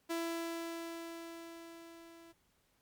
sawtooth tone with level ramp, 333.6 Hz, E4, 21 cents sharp, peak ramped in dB -30 to -51 dBFS, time 0.09-2.33 s, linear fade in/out 20 ms, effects pink hiss -74 dBFS RMS until 2.81 s + MP3 96 kbps

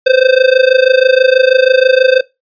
square tone with amplitude modulation, 518 Hz, C5, 17 cents flat, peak -3 dBFS, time 0.06-2.21 s, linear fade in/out 10 ms, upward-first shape sine, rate 26.2 Hz, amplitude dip 90%, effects noise-tail reverb RT60 0.2 s tail -19 dB re dry + resampled to 11025 Hz

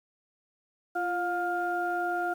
sine tone cluster, 345.7 / 712 / 1407 Hz, F4 / F5 / F6, -18 / +33 / +12 cents, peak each -33 / -29 / -32 dBFS, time 0.95-2.34 s, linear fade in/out 10 ms, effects tanh soft clip ceiling -18 dBFS + 9-bit

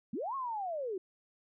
sine linear two-way sweep, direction up then down, 180 to 1108.7 to 353.2 Hz, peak -34 dBFS, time 0.13-0.98 s, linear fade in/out 5 ms, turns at 0.35 s, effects none

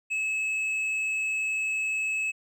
sine tone with hard clipping, 2589 Hz, E7, 32 cents flat, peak -27 dBFS, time 0.1-2.32 s, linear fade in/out 20 ms, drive 4 dB, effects none

